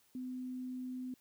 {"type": "tone", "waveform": "sine", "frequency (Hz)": 254, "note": "B3", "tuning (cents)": 49, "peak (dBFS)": -39, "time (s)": [0.15, 1.14], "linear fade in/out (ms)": 2, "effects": ["white hiss -70 dBFS RMS until 1.2 s"]}